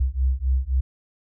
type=beating tone pair; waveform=sine; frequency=63.3 / 67.1 Hz; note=B1 / C2; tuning=+43 / +44 cents; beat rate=3.8 Hz; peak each=-22 dBFS; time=0-0.81 s; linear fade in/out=10 ms; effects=none